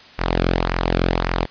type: tone with flanger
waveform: sawtooth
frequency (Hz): 43.6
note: F1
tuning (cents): -2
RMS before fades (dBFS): -20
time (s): 0.18-1.46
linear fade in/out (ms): 20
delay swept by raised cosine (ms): 0.25 to 1.08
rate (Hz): 1.8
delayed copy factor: -0.65
effects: white hiss -44 dBFS RMS until 1.5 s + resampled to 11025 Hz

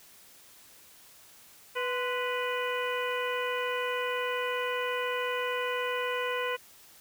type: harmonic tone with a mistuned harmonic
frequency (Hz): 493.9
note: B4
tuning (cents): 0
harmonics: 1 / 2 / 3 / 4 / 5 / 6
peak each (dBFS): -32 / -35 / -37 / -38 / -39 / -40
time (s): 1.75-6.57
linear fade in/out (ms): 20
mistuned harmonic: 2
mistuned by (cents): +68
effects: white hiss -55 dBFS RMS until 7 s

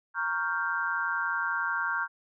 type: chord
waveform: sine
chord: G half-diminished seventh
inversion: first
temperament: equal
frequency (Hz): 932.3 / 1108.7 / 1396.9 / 1568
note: Bb5 / Db6 / F6 / G6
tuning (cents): 0 / 0 / 0 / 0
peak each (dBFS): -35 / -35 / -31 / -31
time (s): 0.14-2.08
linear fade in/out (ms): 50
effects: none

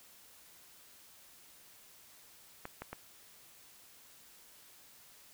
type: clicks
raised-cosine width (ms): 0.5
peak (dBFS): -26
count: 3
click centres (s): 2.654 / 2.82 / 2.93
effects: white hiss -59 dBFS RMS until 5.33 s

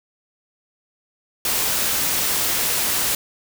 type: noise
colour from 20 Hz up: white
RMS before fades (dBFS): -21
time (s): 1.45-3.15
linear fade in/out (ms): 2
effects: none

